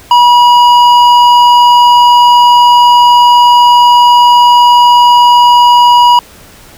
sine tone with hard clipping, 968 Hz, B5, 35 cents flat, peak -3 dBFS, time 0.11-6.19 s, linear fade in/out 2 ms, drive 9 dB, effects pink hiss -36 dBFS RMS until 6.77 s

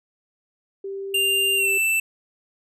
sine tone, 392 Hz, G4, in tune, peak -28 dBFS, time 0.84-1.78 s, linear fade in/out 5 ms
square tone with pitch glide, 2794 to 2657 Hz, F7 to E7, 0 to +13 cents, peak -19 dBFS, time 1.14-2 s, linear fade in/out 5 ms, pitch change -87 cents, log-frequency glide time 1.56-1.7 s
effects none

